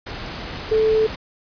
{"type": "tone in noise", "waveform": "sine", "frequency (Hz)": 437.8, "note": "A4", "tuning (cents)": -9, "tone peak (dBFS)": -14, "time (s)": [0.71, 1.07], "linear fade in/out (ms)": 10, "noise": "pink", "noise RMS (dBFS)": -31, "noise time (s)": [0.06, 1.16], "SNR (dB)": 14, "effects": ["resampled to 11025 Hz"]}